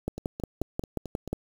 two click trains, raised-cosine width 2 ms, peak -23 / -15 dBFS, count 6 / 8, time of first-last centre 0.18-1.276 / 0.08-1.33 s, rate 4.56 / 5.6 Hz, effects 7-bit

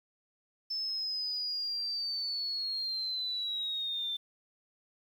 sine linear sweep, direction down, 5274 to 3543 Hz, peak -32 dBFS, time 0.7-4.17 s, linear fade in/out 10 ms, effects 10-bit

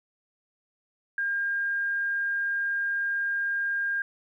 sine tone, 1609 Hz, G6, 45 cents sharp, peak -25 dBFS, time 1.18-4.02 s, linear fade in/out 2 ms, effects 11-bit

